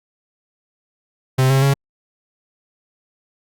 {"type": "tone with pitch steps", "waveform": "45% pulse", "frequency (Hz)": [130.81, 134.57, 138.43], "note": ["C3", "C3", "C#3"], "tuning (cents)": [0, 49, -2], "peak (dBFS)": -12, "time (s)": [1.38, 1.74], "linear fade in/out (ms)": 10, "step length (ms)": 120, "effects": ["Opus 48 kbps"]}